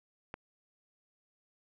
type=click; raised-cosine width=0.5 ms; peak=-25 dBFS; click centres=0.341 s; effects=none